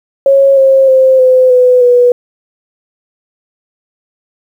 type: tone with pitch steps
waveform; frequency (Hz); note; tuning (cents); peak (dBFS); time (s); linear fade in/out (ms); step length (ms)
sine; 548 / 535.8 / 523.9 / 512.2 / 500.8 / 489.6; C#5 / C5 / C5 / C5 / B4 / B4; -20 / +41 / +2 / -37 / +24 / -15; -3; 0.26-2.12; 2; 310
effects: 7-bit